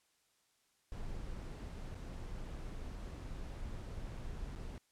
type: noise with dropouts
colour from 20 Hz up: brown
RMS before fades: -44 dBFS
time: 0.92-4.78 s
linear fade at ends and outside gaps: 0 ms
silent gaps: 1.946-1.953 / 3.2-3.203 / 4.552-4.56 s
effects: white hiss -75 dBFS RMS until 4.91 s + low-pass 10000 Hz 12 dB/octave